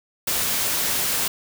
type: noise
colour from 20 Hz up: white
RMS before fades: -23 dBFS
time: 0.27-1.28 s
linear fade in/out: 5 ms
effects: none